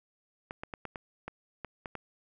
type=clicks; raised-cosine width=0.5 ms; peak=-23 dBFS; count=9; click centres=0.509 / 0.635 / 0.738 / 0.853 / 0.958 / 1.28 / 1.647 / 1.858 / 1.953 s; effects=none